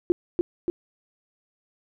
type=tone with echo; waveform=sine; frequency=349.2 Hz; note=F4; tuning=in tune; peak=-15 dBFS; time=0.1-0.12 s; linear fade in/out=0 ms; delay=290 ms; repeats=2; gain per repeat=-3 dB; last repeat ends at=0.7 s; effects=none